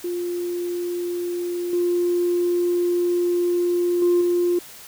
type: tone with level steps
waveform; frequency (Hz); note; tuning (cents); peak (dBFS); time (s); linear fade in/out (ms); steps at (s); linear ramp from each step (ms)
sine; 351.1; F4; +9; -23 / -17 / -13 / -16; 0.04-4.59; 5; 1.73 / 4.02 / 4.21; 2
effects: tanh soft clip ceiling -12 dBFS + white hiss -42 dBFS RMS until 4.87 s

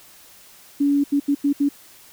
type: tone bursts at uneven times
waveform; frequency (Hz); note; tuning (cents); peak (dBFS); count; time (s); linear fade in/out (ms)
sine; 284.1; C#4; +43; -15; 5; 0.8-1.04 / 1.12-1.2 / 1.28-1.35 / 1.44-1.53 / 1.6-1.69; 10
effects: white hiss -48 dBFS RMS until 2.12 s

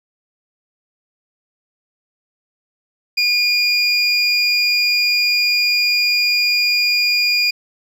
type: tone pair together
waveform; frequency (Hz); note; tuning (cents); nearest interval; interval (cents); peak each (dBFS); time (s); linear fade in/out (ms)
triangle; 2425 / 4850; D#7 / D#8; -45 / -45; octave; 1200; -15; 3.17-7.51; 10
effects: none

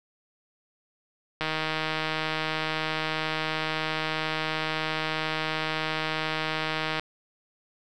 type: click train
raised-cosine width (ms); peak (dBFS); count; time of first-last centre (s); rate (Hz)
0.3; -12; 878; 1.41-6.996; 157
effects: none

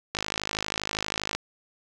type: click train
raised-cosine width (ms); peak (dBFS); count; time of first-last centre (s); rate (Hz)
0.2; -10; 64; 0.15-1.35; 52.5
effects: none

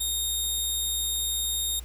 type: tone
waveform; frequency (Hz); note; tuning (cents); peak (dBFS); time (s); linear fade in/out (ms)
15% pulse; 3700; A#7; -14; -19; 0-1.8; 10
effects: added 60 Hz sine -39 dBFS peak until 1.84 s + pink hiss -52 dBFS RMS until 1.84 s

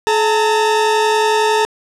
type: tone pair together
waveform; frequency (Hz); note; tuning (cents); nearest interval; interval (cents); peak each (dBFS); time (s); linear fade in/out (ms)
40% pulse; 428.5 / 908; A4 / A#5; -46 / -46; octave + minor second; 1300; -14; 0.07-1.65; 0
effects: low-pass 8000 Hz 12 dB/octave

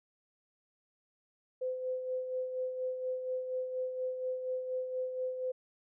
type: tone with tremolo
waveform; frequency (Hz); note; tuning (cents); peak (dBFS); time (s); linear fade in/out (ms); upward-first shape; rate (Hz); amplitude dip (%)
sine; 511; C5; -41; -31; 1.61-5.52; 10; sine; 4.2; 50
effects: none

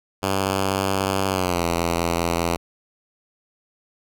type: tone with pitch glide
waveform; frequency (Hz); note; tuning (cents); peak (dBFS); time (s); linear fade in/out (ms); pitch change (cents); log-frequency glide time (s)
5% pulse; 96.5 to 84.98; G2 to F2; -27 to -47; -9; 0.22-2.57; 20; -220; 1.29-1.63
effects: none

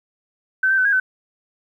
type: tone with pitch steps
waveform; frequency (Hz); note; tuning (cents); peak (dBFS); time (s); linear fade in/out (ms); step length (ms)
sine; 1532 / 1561 / 1515 / 1633 / 1519; G6 / G6 / F#6 / G#6 / F#6; -40 / -8 / +40 / -30 / +45; -14; 0.63-1; 5; 74
effects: 9-bit

